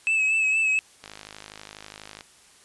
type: tone with vibrato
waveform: triangle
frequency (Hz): 2597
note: E7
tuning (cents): -26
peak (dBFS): -18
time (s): 0.07-0.79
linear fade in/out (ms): 0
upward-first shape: sine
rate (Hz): 4.3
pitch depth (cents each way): 35
type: click train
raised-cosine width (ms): 0.2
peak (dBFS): -22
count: 62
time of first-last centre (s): 1.04-2.209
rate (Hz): 52.2
effects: white hiss -54 dBFS RMS until 2.64 s + resampled to 24000 Hz